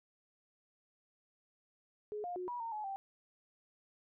sine tone with pitch steps, 420.4 / 708 / 363.3 / 970 / 916 / 851 / 781 Hz, G#4 / F5 / F#4 / B5 / A#5 / G#5 / G5, +21 / +23 / -32 / -31 / -31 / +42 / -7 cents, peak -38 dBFS, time 2.12-2.96 s, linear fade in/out 0 ms, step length 120 ms, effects none

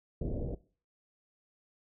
pink low-pass noise, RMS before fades -35 dBFS, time 0.21-0.55 s, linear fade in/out 5 ms, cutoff 600 Hz, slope 48 dB/octave, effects noise-tail reverb RT60 0.4 s tail -20 dB re dry

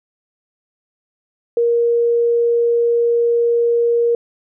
sine tone, 470.5 Hz, A#4, 16 cents sharp, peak -12 dBFS, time 1.57-4.15 s, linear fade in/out 2 ms, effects none

